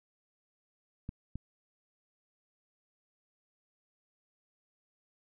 clicks, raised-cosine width 5 ms, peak -26 dBFS, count 2, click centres 1.091 / 1.356 s, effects none

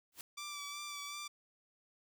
white noise with exponential growth, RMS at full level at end -42 dBFS, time 0.12-0.21 s, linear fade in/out 2 ms, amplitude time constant 19 ms
10% pulse tone with vibrato, 1164 Hz, D6, 16 cents flat, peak -34 dBFS, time 0.37-1.28 s, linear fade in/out 10 ms, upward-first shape sine, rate 2.7 Hz, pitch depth 26 cents each way
effects none

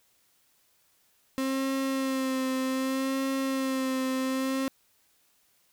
35% pulse tone with vibrato, 264.8 Hz, C4, 21 cents sharp, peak -25 dBFS, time 1.38-4.68 s, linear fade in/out 0 ms, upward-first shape sine, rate 0.65 Hz, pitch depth 26 cents each way, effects white hiss -67 dBFS RMS until 5.72 s

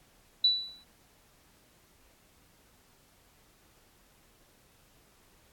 sine tone with exponential decay, 3955 Hz, B7, 2 cents sharp, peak -18 dBFS, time 0.44-0.84 s, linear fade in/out 5 ms, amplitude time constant 86 ms, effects pink hiss -63 dBFS RMS until 5.52 s + AAC 64 kbps

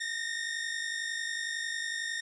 sawtooth tone pair together, 1813 / 1864 Hz, A#6 / A#6, -49 / -1 cents, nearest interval unison, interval 48 cents, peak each -32 / -32 dBFS, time 0-2.21 s, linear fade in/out 10 ms, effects resampled to 22050 Hz + 11-bit

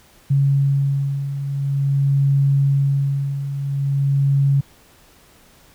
sine beating tone pair, 138.59 / 139.06 Hz, C#3 / C#3, 0 / +6 cents, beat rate 0.47 Hz, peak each -22 / -16 dBFS, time 0.3-4.61 s, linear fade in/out 10 ms, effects pink hiss -51 dBFS RMS until 5.74 s

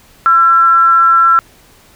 sine tone with frequency modulation, 1346 Hz, E6, 36 cents sharp, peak -5 dBFS, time 0.26-1.39 s, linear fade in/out 0 ms, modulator 299 Hz, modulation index 0.25, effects pink hiss -45 dBFS RMS until 1.95 s

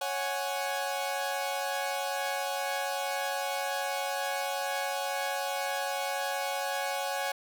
sawtooth chord, C# suspended fourth, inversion none, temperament equal, 554.4 / 740 / 830.6 Hz, C#5 / F#5 / G#5, 0 / 0 / 0 cents, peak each -31 dBFS, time 0.01-7.32 s, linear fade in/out 5 ms, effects none

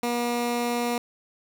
15% pulse tone, 239.7 Hz, A#3, 48 cents sharp, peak -18 dBFS, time 0.03-0.98 s, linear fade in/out 2 ms, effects none

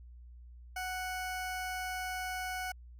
20% pulse tone, 740 Hz, F#5, in tune, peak -31 dBFS, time 0.76-2.72 s, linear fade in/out 5 ms, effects added 60 Hz sine -49 dBFS peak until 2.99 s

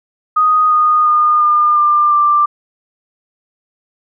sine tone with pitch steps, 1244.5 / 1231.6 / 1218.9 / 1206.3 / 1193.8 / 1181.5 Hz, D#6 / D#6 / D#6 / D6 / D6 / D6, 0 / -18 / -36 / +46 / +28 / +10 cents, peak -8 dBFS, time 0.36-2.46 s, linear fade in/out 10 ms, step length 350 ms, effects none

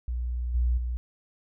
sine tone with level steps, 60.6 Hz, B1, 32 cents flat, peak -27 / -21 / -27 dBFS, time 0.08-0.97 s, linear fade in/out 0 ms, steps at 0.54 / 0.77 s, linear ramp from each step 10 ms, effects none

